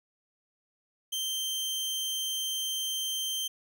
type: tone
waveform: sawtooth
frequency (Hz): 3136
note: G7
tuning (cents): 0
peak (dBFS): -27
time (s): 1.12-3.48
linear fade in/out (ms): 10
effects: none